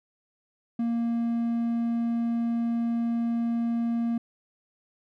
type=tone; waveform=triangle; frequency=233.1 Hz; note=A#3; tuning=in tune; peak=-22 dBFS; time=0.79-4.18 s; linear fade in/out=5 ms; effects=none